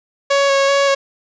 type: tone with vibrato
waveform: sawtooth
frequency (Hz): 554.4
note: C#5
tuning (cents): 0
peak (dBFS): -8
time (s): 0.3-0.95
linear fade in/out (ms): 10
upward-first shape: square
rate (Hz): 2.6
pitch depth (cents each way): 12
effects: resampled to 16000 Hz + 8-bit